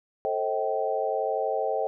sine tone cluster, 441 / 533 / 634 / 774 Hz, A4 / C5 / D#5 / G5, +4 / +32 / +32 / -22 cents, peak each -30 dBFS, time 0.25-1.87 s, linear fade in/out 0 ms, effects none

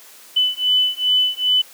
sine beating tone pair, 3000 / 3002.5 Hz, F#7 / F#7, +23 / +25 cents, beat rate 2.5 Hz, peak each -18 dBFS, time 0.36-1.62 s, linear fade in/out 10 ms, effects white hiss -44 dBFS RMS until 1.73 s + high-pass 300 Hz 12 dB/octave

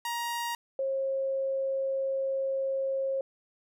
sawtooth / sine tone pair in turn, 943 / 538.3 Hz, A#5 / C5, +20 / +49 cents, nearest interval minor seventh, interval 971 cents, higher first, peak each -27 dBFS, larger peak neither, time 0.05-0.55 / 0.79-3.21 s, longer second, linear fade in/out 2 ms, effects none

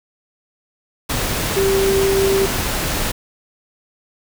sine tone in noise, 389.5 Hz, G4, 11 cents flat, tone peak -14 dBFS, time 1.56-2.46 s, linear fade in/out 10 ms, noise pink, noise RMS -21 dBFS, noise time 1.09-3.12 s, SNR +4 dB, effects none

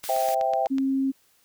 white high-pass noise, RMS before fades -36 dBFS, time 0.03-0.35 s, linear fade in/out 10 ms, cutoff 1500 Hz, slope 12 dB/octave
click train, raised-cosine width 0.2 ms, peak -20 dBFS, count 7, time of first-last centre 0.04-0.783 s, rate 8.07 Hz
sine chord, C major, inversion none, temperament equal, 523.3 / 659.3 / 784 Hz, C5 / E5 / G5, 0 / 0 / 0 cents, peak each -29 / -25 / -24 dBFS, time 0.09-0.67 s, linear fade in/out 2 ms
sine tone, 268.7 Hz, C4, 46 cents sharp, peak -21 dBFS, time 0.7-1.12 s, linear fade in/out 20 ms
effects white hiss -63 dBFS RMS until 1.44 s

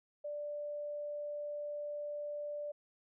sine tone, 588 Hz, D5, 2 cents sharp, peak -38 dBFS, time 0.24-2.72 s, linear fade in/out 10 ms, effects none

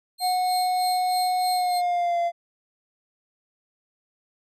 sawtooth tone with tremolo, 4186 Hz, C8, in tune, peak -25 dBFS, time 0.18-1.82 s, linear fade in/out 50 ms, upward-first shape sine, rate 3.2 Hz, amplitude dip 65%
triangle tone with pitch glide, 733 to 687.9 Hz, F#5 to F5, -16 to -26 cents, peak -19 dBFS, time 0.2-2.32 s, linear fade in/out 50 ms, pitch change -110 cents, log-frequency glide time 1.52-2.19 s
effects resampled to 32000 Hz

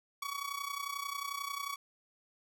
sawtooth tone with amplitude modulation, 1129 Hz, C#6, 31 cents sharp, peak -30 dBFS, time 0.22-1.76 s, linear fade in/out 5 ms, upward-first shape sine, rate 31.2 Hz, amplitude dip 75%, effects none

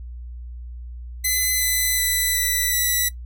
5% pulse tone with pitch steps, 2024 / 2009 / 1993.8 / 1978.9 / 1964.1 Hz, B6 / B6 / B6 / B6 / B6, +42 / +29 / +16 / +3 / -10 cents, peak -9 dBFS, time 1.24-3.09 s, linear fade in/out 10 ms, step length 370 ms, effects noise-tail reverb RT60 0.1 s tail -17 dB re dry + added 60 Hz sine -32 dBFS peak until 3.25 s

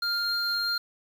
triangle tone pair together, 1402 / 4201 Hz, F6 / C8, +6 / +6 cents, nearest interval octave + perfect fifth, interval 1900 cents, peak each -28 / -26 dBFS, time 0.02-0.78 s, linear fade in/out 5 ms, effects 8-bit

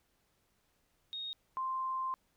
sine tone pair in turn, 3729 / 1046.4 Hz, A#7 / C6, 0 / 0 cents, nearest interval octave + minor seventh, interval 2200 cents, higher first, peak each -38 / -33 dBFS, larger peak second, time 1.13-1.33 / 1.57-2.14 s, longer second, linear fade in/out 0 ms, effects pink hiss -75 dBFS RMS until 2.36 s

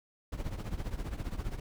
brown noise with tremolo, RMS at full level -33 dBFS, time 0.32-1.6 s, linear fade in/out 5 ms, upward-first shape triangle, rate 15 Hz, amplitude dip 85%, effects none

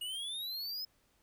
square exponential sweep, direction up, 2859 to 5160 Hz, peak -38 dBFS, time 0.01-0.85 s, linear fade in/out 5 ms, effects pink hiss -72 dBFS RMS until 1.22 s

